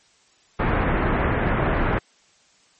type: low-pass noise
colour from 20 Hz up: pink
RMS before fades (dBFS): -21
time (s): 0.59-1.99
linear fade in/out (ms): 10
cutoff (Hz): 2000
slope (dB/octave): 24
effects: white hiss -58 dBFS RMS until 2.79 s + MP3 32 kbps